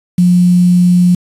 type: tone with quantisation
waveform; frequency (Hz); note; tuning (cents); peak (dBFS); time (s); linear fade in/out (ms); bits
sine; 178; F3; +33; -5; 0.18-1.15; 5; 5
effects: resampled to 32000 Hz